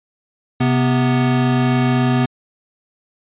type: tone pair together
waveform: square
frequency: 130.81 / 246.9 Hz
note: C3 / B3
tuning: 0 / 0 cents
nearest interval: major seventh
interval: 1100 cents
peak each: -17 dBFS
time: 0.6-2.26 s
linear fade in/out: 10 ms
effects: resampled to 8000 Hz